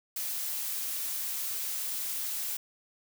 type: noise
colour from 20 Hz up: blue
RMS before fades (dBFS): -34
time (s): 0.16-2.57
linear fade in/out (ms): 5
effects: none